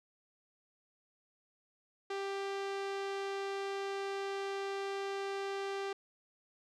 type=tone; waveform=sawtooth; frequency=393.8 Hz; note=G4; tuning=8 cents sharp; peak=-32 dBFS; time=2.1-5.93 s; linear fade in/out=5 ms; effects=low-pass 5000 Hz 12 dB/octave